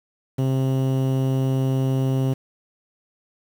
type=tone with low-pass filter; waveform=sawtooth; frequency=132.4 Hz; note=C3; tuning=21 cents sharp; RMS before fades=-21 dBFS; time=0.38-2.34 s; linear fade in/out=10 ms; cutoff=550 Hz; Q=0.67; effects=7-bit